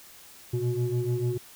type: tone cluster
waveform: sine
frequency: 119 / 125.8 / 363.9 Hz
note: A#2 / B2 / F#4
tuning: +36 / +32 / -29 cents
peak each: -28 dBFS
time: 0.53-1.38 s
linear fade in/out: 10 ms
effects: tanh soft clip ceiling -20 dBFS + white hiss -50 dBFS RMS until 1.55 s